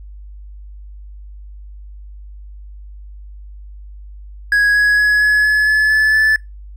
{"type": "tone with pitch steps", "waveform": "triangle", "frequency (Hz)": [1661.2, 1672.8, 1684.4, 1696.1, 1707.9, 1719.8, 1731.7, 1743.8], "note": ["G#6", "G#6", "G#6", "G#6", "G#6", "A6", "A6", "A6"], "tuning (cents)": [0, 12, 24, 36, 48, -40, -28, -16], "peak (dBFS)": -8, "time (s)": [4.52, 6.36], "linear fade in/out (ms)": 2, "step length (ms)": 230, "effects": ["noise-tail reverb RT60 0.2 s tail -24 dB re dry", "added 50 Hz sine -32 dBFS peak until 6.76 s"]}